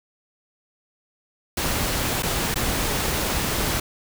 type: noise with dropouts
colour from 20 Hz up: pink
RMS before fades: -24 dBFS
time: 1.57-3.8 s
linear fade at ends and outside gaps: 5 ms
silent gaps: 2.224-2.231 / 2.543-2.557 s
effects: none